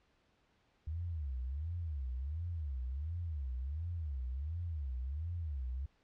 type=tone with vibrato; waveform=sine; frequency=73.7 Hz; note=D2; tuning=7 cents sharp; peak=-36 dBFS; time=0.87-5.86 s; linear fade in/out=5 ms; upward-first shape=sine; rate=1.4 Hz; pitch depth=290 cents each way; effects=pink hiss -73 dBFS RMS until 6.03 s + low-pass 4000 Hz 12 dB/octave